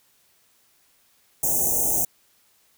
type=band-stop noise; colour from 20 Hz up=white; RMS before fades=-22 dBFS; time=1.43-2.05 s; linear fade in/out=5 ms; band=860 to 6000 Hz; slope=96 dB/octave; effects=white hiss -62 dBFS RMS until 2.77 s